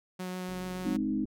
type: tone with vibrato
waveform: sawtooth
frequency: 183.2 Hz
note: F#3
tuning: 17 cents flat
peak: -31 dBFS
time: 0.19-0.97 s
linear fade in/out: 10 ms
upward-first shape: sine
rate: 7 Hz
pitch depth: 8 cents each way
type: click train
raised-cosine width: 3 ms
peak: -37 dBFS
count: 53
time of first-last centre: 0.49-1.254 s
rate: 68.1 Hz
type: chord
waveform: sine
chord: Ab major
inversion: none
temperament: equal with one note detuned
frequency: 210.3 / 261.6 / 311.1 Hz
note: Ab3 / C4 / Eb4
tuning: +22 / 0 / 0 cents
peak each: -32 dBFS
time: 0.85-1.25 s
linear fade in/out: 5 ms
effects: none